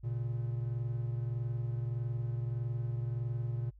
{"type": "tone pair together", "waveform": "triangle", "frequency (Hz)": [117.1, 138.73], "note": ["A#2", "C#3"], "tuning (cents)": [8, 2], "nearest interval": "minor third", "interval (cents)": 294, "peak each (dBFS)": [-31, -38], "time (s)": [0.03, 3.71], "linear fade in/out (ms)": 20, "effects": ["added 50 Hz sine -54 dBFS peak until 3.79 s"]}